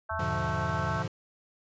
harmonic tone, 220 Hz, A3, in tune, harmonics 3 / 4 / 5 / 6 / 7, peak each -37 / -37 / -37 / -37 / -37 dBFS, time 0.09-1.03 s, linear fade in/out 10 ms
sine tone with vibrato, 82.41 Hz, E2, in tune, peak -36 dBFS, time 0.11-0.98 s, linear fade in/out 5 ms, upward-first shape sine, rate 2 Hz, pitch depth 54 cents each way
square chord, G# diminished seventh, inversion none, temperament equal, 103.83 / 123.47 / 146.83 / 174.61 Hz, G#2 / B2 / D3 / F3, 0 / 0 / 0 / 0 cents, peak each -38 / -38 / -37 / -37 dBFS, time 0.19-1.08 s, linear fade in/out 5 ms
effects resampled to 16000 Hz

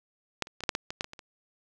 clicks, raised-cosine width 0.2 ms, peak -10 / -28 / -24 / -15 / -8 / -11 / -18 / -12 / -22 / -25 / -27 dBFS, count 11, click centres 0.423 / 0.471 / 0.606 / 0.637 / 0.692 / 0.751 / 0.905 / 1.009 / 1.044 / 1.134 / 1.192 s, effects none

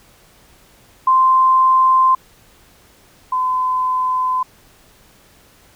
sine tone pair in turn, 1042 / 1020 Hz, C6 / C6, -7 / -44 cents, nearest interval unison, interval 37 cents, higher first, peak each -9 / -15 dBFS, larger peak first, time 1.07-2.15 / 3.32-4.43 s, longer second, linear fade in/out 5 ms, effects pink hiss -50 dBFS RMS until 5.75 s

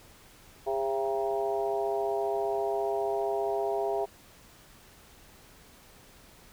harmonic tone with a mistuned harmonic, 134.8 Hz, C#3, 48 cents flat, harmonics 3 / 4 / 5 / 6 / 7, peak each -30 / -40 / -31 / -36 / -39 dBFS, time 0.66-4.06 s, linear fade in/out 20 ms, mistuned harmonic 6, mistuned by -43 cents, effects pink hiss -55 dBFS RMS until 6.52 s

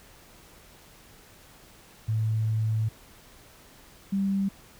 sine tone pair in turn, 110 / 196 Hz, A2 / G3, 0 / 0 cents, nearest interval minor seventh, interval 1000 cents, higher second, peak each -23 dBFS, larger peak neither, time 2.08-2.89 / 4.12-4.49 s, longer first, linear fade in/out 10 ms, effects pink hiss -53 dBFS RMS until 4.79 s

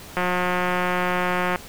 click train, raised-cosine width 0.5 ms, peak -8 dBFS, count 251, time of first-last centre 0.17-1.559 s, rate 180 Hz, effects pink hiss -41 dBFS RMS until 1.68 s

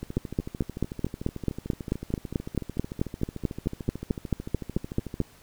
two click trains, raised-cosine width 3 ms, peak -21 / -11 dBFS, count 71 / 24, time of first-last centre 0.03-5.215 / 0.17-5.203 s, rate 13.5 / 4.57 Hz, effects pink hiss -55 dBFS RMS until 5.42 s

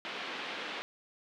white band-pass noise, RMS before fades -40 dBFS, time 0.05-0.82 s, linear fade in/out 0 ms, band 210 to 3400 Hz, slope 24 dB/octave, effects none

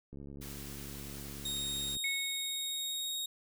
click train, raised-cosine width 3 ms, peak -35 dBFS, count 130, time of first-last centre 0.13-1.968 s, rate 70.2 Hz
white noise, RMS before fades -48 dBFS, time 0.41-1.96 s, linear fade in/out 10 ms
sawtooth tone with pitch glide, 3729 to 3755 Hz, A#7 to A#7, 0 to +12 cents, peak -32 dBFS, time 1.45-3.26 s, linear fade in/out 5 ms, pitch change +12 cents, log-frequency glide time 1.81-3.1 s
sine tone with exponential decay, 2200 Hz, C#7, 14 cents flat, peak -31 dBFS, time 2.04-3.15 s, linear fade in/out 2 ms, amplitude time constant 240 ms
effects none

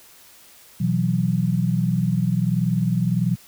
sine chord, B suspended fourth, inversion none, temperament equal, 123.47 / 164.81 / 185 Hz, B2 / E3 / F#3, 0 / 0 / 0 cents, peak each -23 / -22 / -22 dBFS, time 0.8-3.36 s, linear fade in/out 10 ms, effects white hiss -49 dBFS RMS until 3.47 s

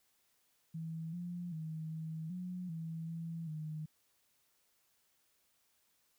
sine tone with pitch steps, 162.3 / 175.4 / 158.5 / 159.7 / 180.7 / 162.9 / 165.3 / 154.9 Hz, E3 / F3 / D#3 / D#3 / F#3 / E3 / E3 / D#3, -27 / +8 / +32 / +45 / -41 / -20 / +5 / -7 cents, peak -39 dBFS, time 0.74-3.86 s, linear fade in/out 10 ms, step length 390 ms, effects white hiss -75 dBFS RMS until 6.18 s

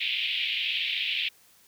white band-pass noise, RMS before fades -29 dBFS, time 0-1.29 s, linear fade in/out 10 ms, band 2300 to 3500 Hz, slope 48 dB/octave, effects white hiss -59 dBFS RMS until 1.67 s

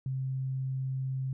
sine tone, 132.1 Hz, C3, 17 cents sharp, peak -30 dBFS, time 0.06-1.33 s, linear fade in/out 2 ms, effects none

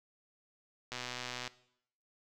click train, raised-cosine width 0.2 ms, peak -22 dBFS, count 70, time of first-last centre 0.92-1.476 s, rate 124 Hz, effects noise-tail reverb RT60 0.7 s tail -18 dB re dry

